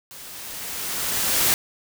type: noise with level ramp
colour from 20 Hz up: white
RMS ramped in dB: -41 to -18 dBFS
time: 0.11-1.54 s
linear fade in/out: 0 ms
effects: none